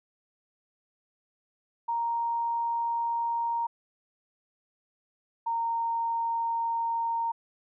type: tone pair in turn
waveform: sine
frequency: 932.3 / 923.2 Hz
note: A#5 / A#5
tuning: 0 / -17 cents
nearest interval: unison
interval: 17 cents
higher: first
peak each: -26 dBFS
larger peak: neither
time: 1.88-3.67 / 5.46-7.32 s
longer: second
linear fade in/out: 10 ms
effects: none